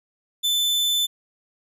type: tone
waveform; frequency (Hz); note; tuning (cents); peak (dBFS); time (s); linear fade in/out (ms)
40% pulse; 3520; A7; 0; -18; 0.43-1.07; 20
effects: none